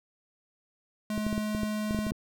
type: tone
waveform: square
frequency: 212.7 Hz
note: G#3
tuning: 42 cents sharp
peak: -30 dBFS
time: 1.1-2.11 s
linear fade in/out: 2 ms
type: clicks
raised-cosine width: 3 ms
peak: -20 dBFS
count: 11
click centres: 1.178 / 1.266 / 1.328 / 1.379 / 1.549 / 1.633 / 1.909 / 1.947 / 1.989 / 2.067 / 2.119 s
effects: none